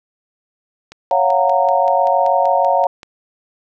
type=click train; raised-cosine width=0.2 ms; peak=-18 dBFS; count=12; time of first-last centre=0.92-3.031 s; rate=5.21 Hz
type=chord; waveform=sine; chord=Gb major seventh; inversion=second; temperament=just; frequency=555 / 693.7 / 740 / 925 Hz; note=Db5 / F5 / Gb5 / Bb5; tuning=+2 / -12 / 0 / -14 cents; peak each=-17 dBFS; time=1.11-2.87 s; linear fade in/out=2 ms
effects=none